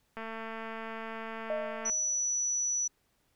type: click train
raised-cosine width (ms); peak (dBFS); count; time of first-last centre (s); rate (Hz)
0.5; -26; 388; 0.17-1.898; 224
type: tone with exponential decay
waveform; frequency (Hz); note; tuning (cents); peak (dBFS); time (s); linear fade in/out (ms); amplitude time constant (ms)
sine; 622.3; D#5; 0; -28; 1.5-2.33; 1; 180
type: tone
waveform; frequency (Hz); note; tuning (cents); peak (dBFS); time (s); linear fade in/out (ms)
sine; 5920; F#8; 0; -28; 1.85-2.88; 10
effects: pink hiss -73 dBFS RMS until 3.35 s